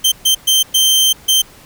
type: tone bursts at uneven times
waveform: sawtooth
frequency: 3127 Hz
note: G7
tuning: 5 cents flat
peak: -6 dBFS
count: 5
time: 0.04-0.12 / 0.25-0.35 / 0.47-0.63 / 0.74-1.13 / 1.28-1.42 s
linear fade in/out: 10 ms
effects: pink hiss -42 dBFS RMS until 1.65 s